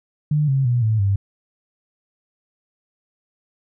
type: tone with pitch steps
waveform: sine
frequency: 150 / 135.19 / 121.84 / 109.81 / 98.96 Hz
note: D3 / C#3 / B2 / A2 / G2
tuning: +37 / -43 / -23 / -3 / +17 cents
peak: -15 dBFS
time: 0.31-1.16 s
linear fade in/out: 5 ms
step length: 170 ms
effects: none